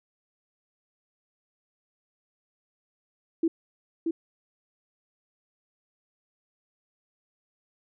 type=tone with echo; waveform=sine; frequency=329.6 Hz; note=E4; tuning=in tune; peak=-20 dBFS; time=3.43-3.48 s; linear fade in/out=5 ms; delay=630 ms; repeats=1; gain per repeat=-4 dB; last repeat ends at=4.11 s; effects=none